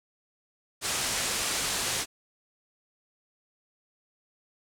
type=low-pass noise; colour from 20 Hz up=white; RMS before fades=-30 dBFS; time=0.81-2.06 s; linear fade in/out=50 ms; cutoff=9300 Hz; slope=24 dB/octave; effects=none